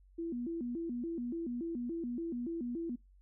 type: tone with vibrato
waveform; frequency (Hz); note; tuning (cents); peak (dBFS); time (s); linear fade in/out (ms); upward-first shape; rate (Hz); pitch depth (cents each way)
sine; 284.2; C#4; +43; -35; 0.18-2.96; 10; square; 3.5; 280
effects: noise-tail reverb RT60 0.2 s tail -24 dB re dry + added 47 Hz sine -59 dBFS peak until 3.21 s